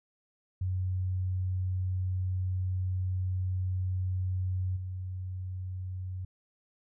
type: tone with level steps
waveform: sine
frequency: 92.5 Hz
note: F#2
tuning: in tune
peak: -28 / -34 dBFS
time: 0.61-6.25 s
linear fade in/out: 5 ms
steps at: 4.76 s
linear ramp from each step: 10 ms
effects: none